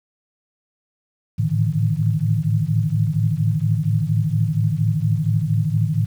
sine tone cluster, 106.9 / 111.2 / 148.8 / 161.6 Hz, A2 / A2 / D3 / E3, -49 / +19 / +23 / -34 cents, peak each -22 dBFS, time 1.38-6.06 s, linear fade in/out 20 ms, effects 8-bit

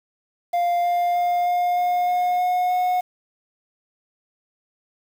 triangle tone with pitch steps, 698.5 / 702.5 / 706.6 / 710.7 / 714.8 / 719 / 723.1 / 727.3 Hz, F5 / F5 / F5 / F5 / F5 / F#5 / F#5 / F#5, 0 / +10 / +20 / +30 / +40 / -50 / -40 / -30 cents, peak -16 dBFS, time 0.53-3.01 s, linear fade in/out 10 ms, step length 310 ms, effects 7-bit

